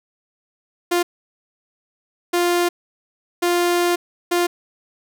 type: tone bursts at uneven times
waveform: sawtooth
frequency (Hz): 350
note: F4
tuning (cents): +4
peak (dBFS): -12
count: 4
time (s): 0.91-1.03 / 2.33-2.69 / 3.42-3.96 / 4.31-4.47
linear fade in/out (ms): 10
effects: none